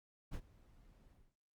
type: noise with ADSR envelope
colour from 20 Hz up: brown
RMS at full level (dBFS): -41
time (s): 0.31-1.35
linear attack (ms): 35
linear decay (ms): 59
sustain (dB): -23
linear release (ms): 190
effects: noise-tail reverb RT60 0.3 s tail -20 dB re dry + Opus 48 kbps